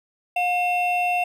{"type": "tone pair together", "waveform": "triangle", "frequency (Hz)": [715.9, 2700], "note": ["F5", "E7"], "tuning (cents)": [43, 41], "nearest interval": "octave + major seventh", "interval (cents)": 2298, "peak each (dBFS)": [-19, -23], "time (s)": [0.36, 1.24], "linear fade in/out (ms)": 5, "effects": []}